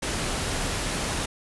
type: noise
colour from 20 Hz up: pink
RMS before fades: -28 dBFS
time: 0.02-1.26 s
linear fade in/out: 10 ms
effects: resampled to 24000 Hz